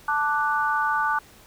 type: chord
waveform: sine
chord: D major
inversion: second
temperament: equal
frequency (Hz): 880 / 1174.7 / 1480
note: A5 / D6 / F#6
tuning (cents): 0 / 0 / 0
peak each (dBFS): -25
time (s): 0.08-1.19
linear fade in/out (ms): 5
effects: pink hiss -51 dBFS RMS until 1.46 s

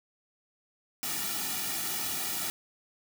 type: noise with comb filter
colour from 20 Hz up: white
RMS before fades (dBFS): -33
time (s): 1.03-2.5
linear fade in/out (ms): 0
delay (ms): 1.9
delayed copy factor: -1
effects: none

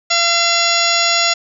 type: harmonic tone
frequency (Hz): 683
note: F5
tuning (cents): -39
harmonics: 1 / 2 / 3 / 4 / 5 / 6 / 7 / 8 / 10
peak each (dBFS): -21 / -21 / -21 / -21 / -21 / -21 / -21 / -21 / -21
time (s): 0.1-1.34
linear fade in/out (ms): 10
effects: none

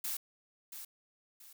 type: noise with echo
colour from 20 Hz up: blue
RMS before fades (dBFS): -37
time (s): 0.04-0.17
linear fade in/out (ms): 5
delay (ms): 680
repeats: 2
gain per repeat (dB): -9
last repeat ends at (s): 1.53
effects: none

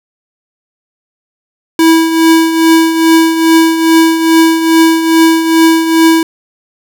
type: tone with tremolo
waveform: square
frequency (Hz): 326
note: E4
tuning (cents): -19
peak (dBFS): -3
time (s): 1.79-6.23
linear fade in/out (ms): 2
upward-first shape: triangle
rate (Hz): 2.4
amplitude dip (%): 65
effects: none

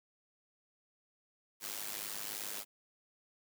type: noise with amplitude modulation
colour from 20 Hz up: white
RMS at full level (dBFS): -38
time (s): 1.6-2.65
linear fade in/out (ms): 50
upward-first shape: sine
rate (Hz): 103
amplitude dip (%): 80
effects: high-pass 150 Hz 12 dB/octave

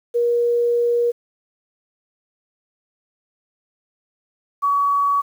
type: tone pair in turn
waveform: sine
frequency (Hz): 475.8 / 1131.6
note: A#4 / C#6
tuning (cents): +35 / +35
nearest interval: octave + minor third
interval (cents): 1500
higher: second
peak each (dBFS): -15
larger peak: neither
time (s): 0.14-1.12 / 4.62-5.22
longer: first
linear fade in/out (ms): 20
effects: 8-bit

